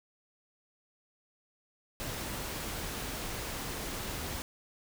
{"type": "noise", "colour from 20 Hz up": "pink", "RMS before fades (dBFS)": -38, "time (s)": [2, 4.42], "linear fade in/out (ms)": 0, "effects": []}